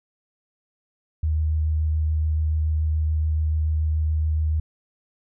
sine tone with vibrato, 77.78 Hz, D#2, in tune, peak -19 dBFS, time 1.23-4.6 s, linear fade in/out 5 ms, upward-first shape sine, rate 7 Hz, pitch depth 11 cents each way, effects none

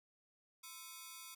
5% pulse ring-modulated tone, 1176 Hz, D6, 2 cents sharp, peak -35 dBFS, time 0.63-1.35 s, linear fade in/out 10 ms, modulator 149 Hz, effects none

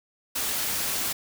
white noise, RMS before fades -28 dBFS, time 0.35-1.13 s, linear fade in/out 10 ms, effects none

